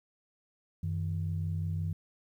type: tone pair together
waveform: sine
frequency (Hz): 93.2 / 158.89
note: F#2 / D#3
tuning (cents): +13 / +37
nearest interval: major sixth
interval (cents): 924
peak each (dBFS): -31 / -34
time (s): 0.83-1.93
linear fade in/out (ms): 5
effects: tanh soft clip ceiling -23 dBFS + 11-bit